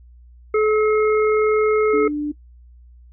harmonic tone, 429.5 Hz, A4, 42 cents flat, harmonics 1 / 3 / 5, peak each -14 / -24 / -28 dBFS, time 0.54-2.08 s, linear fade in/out 5 ms
sine tone, 296 Hz, D4, 14 cents sharp, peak -20 dBFS, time 1.93-2.32 s, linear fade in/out 10 ms
effects noise-tail reverb RT60 0.1 s tail -19 dB re dry + added 60 Hz sine -43 dBFS peak until 3.12 s

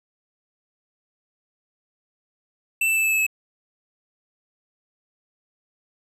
square tone with pitch steps, 2666 / 2651 / 2635 / 2620 / 2605 / 2590 Hz, E7 / E7 / E7 / E7 / E7 / E7, +19 / +9 / -1 / -11 / -21 / -31 cents, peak -19 dBFS, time 2.81-3.266 s, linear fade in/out 5 ms, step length 76 ms, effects none

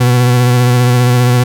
40% pulse tone with vibrato, 123.47 Hz, B2, in tune, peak -6 dBFS, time 0-1.44 s, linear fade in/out 10 ms, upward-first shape sine, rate 15 Hz, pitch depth 27 cents each way, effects none

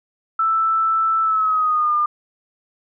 sine tone with pitch glide, 1322 to 1205.3 Hz, E6 to D6, +5 to +45 cents, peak -15 dBFS, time 0.39-2.06 s, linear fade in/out 5 ms, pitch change -160 cents, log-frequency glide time 1.22-1.95 s, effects none

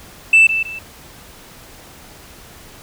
sine tone with echo, 2649 Hz, E7, 8 cents sharp, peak -4 dBFS, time 0.33-0.47 s, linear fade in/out 5 ms, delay 160 ms, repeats 2, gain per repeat -11 dB, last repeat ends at 0.79 s, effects tanh soft clip ceiling -4 dBFS + pink hiss -41 dBFS RMS until 2.82 s

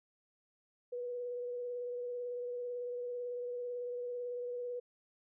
sine tone with vibrato, 488.6 Hz, B4, 19 cents flat, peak -37 dBFS, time 0.92-4.8 s, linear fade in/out 10 ms, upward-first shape triangle, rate 18 Hz, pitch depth 22 cents each way, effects none

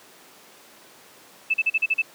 sine tone bursts, 2628 Hz, E7, 6 cents flat, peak -17 dBFS, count 7, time 1.5-2.021 s, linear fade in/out 10 ms, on 41 ms, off 39 ms, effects pink hiss -49 dBFS RMS until 2.14 s + high-pass 300 Hz 12 dB/octave

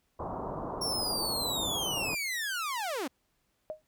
white low-pass noise, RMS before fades -37 dBFS, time 0.19-2.15 s, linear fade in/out 10 ms, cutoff 1100 Hz, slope 48 dB/octave
sawtooth linear sweep, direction down, 5540 to 233.1 Hz, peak -28 dBFS, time 0.81-3.08 s, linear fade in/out 10 ms
sine tone with exponential decay, 621 Hz, D#5, 3 cents flat, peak -30 dBFS, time 3.7-3.82 s, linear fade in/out 0 ms, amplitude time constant 24 ms
effects pink hiss -75 dBFS RMS until 3.87 s

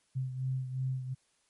sine beating tone pair, 130 / 132.8 Hz, C3 / C3, -11 / +26 cents, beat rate 2.8 Hz, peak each -32 / -39 dBFS, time 0.15-1.15 s, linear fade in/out 20 ms, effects white hiss -72 dBFS RMS until 1.49 s + MP3 48 kbps

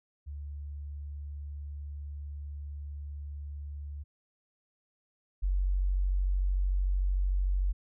sine tone pair in turn, 72.3 / 46.68 Hz, D2 / F#1, -27 / +16 cents, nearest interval minor sixth, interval 757 cents, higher first, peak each -37 / -25 dBFS, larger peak second, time 0.26-4.04 / 5.42-7.73 s, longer first, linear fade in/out 20 ms, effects none

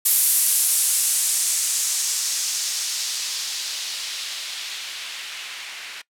violet noise with low-pass filter sweep, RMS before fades -24 dBFS, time 0.05-6.02 s, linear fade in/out 10 ms, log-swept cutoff 12000 to 2300 Hz, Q 1.3, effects noise-tail reverb RT60 0.1 s tail -21 dB re dry

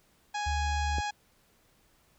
harmonic tone, 830.6 Hz, G#5, in tune, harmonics 1 / 2 / 3 / 4 / 5 / 6 / 7 / 8 / 9, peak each -32 / -38 / -42 / -44 / -46 / -48 / -49 / -50 / -51 dBFS, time 0.34-1.11 s, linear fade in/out 10 ms
sine tone, 73.42 Hz, D2, in tune, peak -29 dBFS, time 0.46-1.01 s, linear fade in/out 10 ms
click, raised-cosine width 2 ms, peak -23 dBFS, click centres 0.984 s
effects pink hiss -66 dBFS RMS until 2.18 s

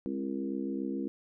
harmonic tone with a mistuned harmonic, 67.2 Hz, C2, 47 cents sharp, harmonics 3 / 4 / 5 / 6 / 7, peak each -37 / -35 / -37 / -48 / -44 dBFS, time 0.06-1.08 s, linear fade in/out 0 ms, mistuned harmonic 3, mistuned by +33 cents, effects none

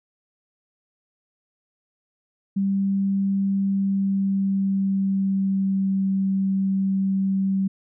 sine tone with pitch glide, 196 to 193.19 Hz, G3 to G3, 0 to -25 cents, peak -19 dBFS, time 2.56-7.68 s, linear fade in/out 10 ms, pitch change -25 cents, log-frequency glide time 3.66-6 s, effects none

